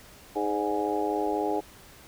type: harmonic tone with a mistuned harmonic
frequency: 103.83 Hz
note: G#2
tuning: in tune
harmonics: 3 / 4 / 5 / 6 / 7 / 8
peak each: -31 / -30 / -35 / -36 / -34 / -31 dBFS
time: 0.35-1.61 s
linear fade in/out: 20 ms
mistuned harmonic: 6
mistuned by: -46 cents
effects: pink hiss -51 dBFS RMS until 2.07 s